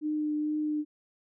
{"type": "tone with vibrato", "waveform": "sine", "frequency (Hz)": 302.5, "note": "D#4", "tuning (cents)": -49, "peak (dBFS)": -27, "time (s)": [0.01, 0.85], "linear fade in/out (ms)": 50, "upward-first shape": "triangle", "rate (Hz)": 2.2, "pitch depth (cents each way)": 14, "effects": []}